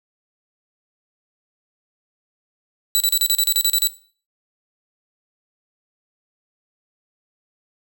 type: tone bursts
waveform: 15% pulse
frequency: 3951 Hz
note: B7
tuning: in tune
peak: -7 dBFS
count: 11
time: 2.95-3.872 s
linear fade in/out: 0 ms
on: 52 ms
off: 35 ms
effects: noise-tail reverb RT60 0.4 s tail -17 dB re dry